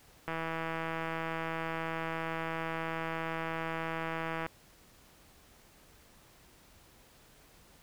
click train, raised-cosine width 0.5 ms, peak -21 dBFS, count 683, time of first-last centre 0.28-4.464 s, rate 163 Hz, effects pink hiss -60 dBFS RMS until 7.82 s

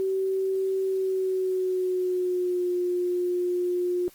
sine tone with pitch glide, 382.6 to 357 Hz, G4 to F4, -42 to +38 cents, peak -23 dBFS, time 0-4.08 s, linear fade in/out 0 ms, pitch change -120 cents, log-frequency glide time 0.83-2.7 s, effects white hiss -55 dBFS RMS until 4.14 s + Opus 24 kbps

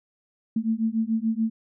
sine beating tone pair, 220.1 / 227 Hz, A3 / A#3, +1 / -46 cents, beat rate 6.9 Hz, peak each -25 dBFS, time 0.56-1.5 s, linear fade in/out 5 ms, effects none

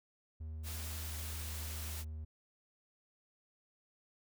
triangle tone with pitch glide, 78.6 to 77.88 Hz, D#2 to D#2, +18 to +2 cents, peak -39 dBFS, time 0.4-2.25 s, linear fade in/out 10 ms, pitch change -16 cents, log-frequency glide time 0.89-1.43 s
white noise, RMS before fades -46 dBFS, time 0.63-2.05 s, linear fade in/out 50 ms
effects none

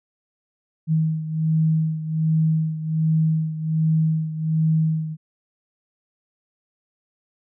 sine beating tone pair, 158.4 / 159.7 Hz, D#3 / D#3, +31 / +45 cents, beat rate 1.3 Hz, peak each -19 / -24 dBFS, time 0.87-5.17 s, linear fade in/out 50 ms, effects none

